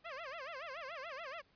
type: tone with vibrato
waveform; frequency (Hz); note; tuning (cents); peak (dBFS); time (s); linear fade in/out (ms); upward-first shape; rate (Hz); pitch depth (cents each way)
15% pulse; 595; D5; +22; -37; 0.04-1.42; 20; sine; 7; 250
effects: pink hiss -71 dBFS RMS until 1.55 s + resampled to 11025 Hz

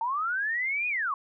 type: linear two-way sweep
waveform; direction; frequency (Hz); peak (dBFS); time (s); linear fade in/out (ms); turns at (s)
sine; up then down; 881 to 2499 to 1047; -26; 0.01-1.14; 2; 0.88
effects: none

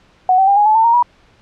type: tone with pitch steps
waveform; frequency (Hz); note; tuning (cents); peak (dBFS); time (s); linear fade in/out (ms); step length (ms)
sine; 740 / 768.8 / 798.6 / 829.7 / 861.9 / 895.4 / 930.2 / 966.3; F#5 / G5 / G5 / G#5 / A5 / A5 / A#5 / B5; 0 / -34 / +32 / -2 / -36 / +30 / -4 / -38; -8; 0.29-1.026; 2; 92
effects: pink hiss -51 dBFS RMS until 1.41 s + low-pass 4000 Hz 12 dB/octave

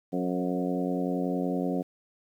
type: harmonic tone with a mistuned harmonic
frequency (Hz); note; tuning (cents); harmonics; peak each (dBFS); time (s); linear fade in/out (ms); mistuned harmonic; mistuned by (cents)
90.6; F#2; -36; 2 / 3 / 4 / 5 / 6 / 7 / 8; -31 / -30 / -36 / -36 / -36 / -40 / -39; 0.12-1.83; 20; 6; -17
effects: 10-bit

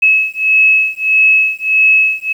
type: beating tone pair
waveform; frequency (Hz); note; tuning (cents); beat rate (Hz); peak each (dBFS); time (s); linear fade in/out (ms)
sine; 2580 / 2581.6; E7 / E7; -38 / -37; 1.6; -11; 0.02-2.33; 10
effects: 7-bit

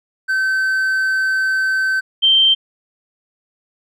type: tone pair in turn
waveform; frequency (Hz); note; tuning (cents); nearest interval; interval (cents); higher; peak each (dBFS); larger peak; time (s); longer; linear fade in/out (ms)
triangle / sine; 1539 / 3135; G6 / G7; -32 / -1; octave; 1231; second; -13 / -9; second; 0.28-2.01 / 2.22-2.55; first; 20
effects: none

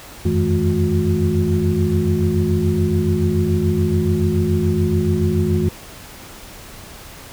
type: tone cluster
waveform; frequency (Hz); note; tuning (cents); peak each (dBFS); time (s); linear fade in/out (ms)
sine; 87.5 / 94.5 / 160.4 / 212.9 / 361.2; F2 / F#2 / E3 / G#3 / F#4; +4 / +37 / -47 / +43 / -42; -21; 0.25-5.69; 5
effects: pink hiss -38 dBFS RMS until 7.32 s

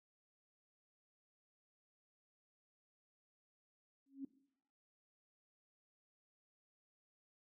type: tone with exponential growth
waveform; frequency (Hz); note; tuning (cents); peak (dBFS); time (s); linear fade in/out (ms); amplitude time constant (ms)
sine; 272.8; C#4; -28; -39; 4.06-4.25; 5; 40
effects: noise-tail reverb RT60 0.7 s tail -18 dB re dry

